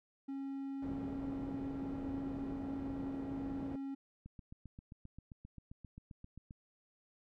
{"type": "tone", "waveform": "triangle", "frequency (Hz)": 273.3, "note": "C#4", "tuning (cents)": -24, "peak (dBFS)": -37, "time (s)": [0.28, 3.95], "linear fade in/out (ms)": 10}
{"type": "low-pass noise", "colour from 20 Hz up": "white", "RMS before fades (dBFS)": -46, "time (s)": [0.82, 3.76], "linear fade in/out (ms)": 5, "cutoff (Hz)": 340, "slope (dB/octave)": 12}
{"type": "click train", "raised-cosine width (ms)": 5, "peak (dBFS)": -38, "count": 18, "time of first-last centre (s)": [4.26, 6.509], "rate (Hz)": 7.56}
{"effects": []}